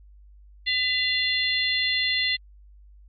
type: harmonic tone with a mistuned harmonic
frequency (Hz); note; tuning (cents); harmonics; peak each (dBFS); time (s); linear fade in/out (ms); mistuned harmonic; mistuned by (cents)
695; F5; -9; 3 / 4 / 5 / 6; -25 / -29 / -27 / -27; 0.66-2.37; 20; 3; -62
effects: added 50 Hz sine -47 dBFS peak until 3.08 s + MP3 32 kbps